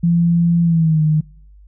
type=tone with pitch glide; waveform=sine; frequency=170.2 to 154.28 Hz; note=F3 to D#3; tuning=-44 to -14 cents; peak=-11 dBFS; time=0.03-1.21 s; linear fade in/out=10 ms; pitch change=-170 cents; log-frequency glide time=0.63-1.02 s; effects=noise-tail reverb RT60 0.6 s tail -25 dB re dry + added 50 Hz sine -41 dBFS peak until 1.67 s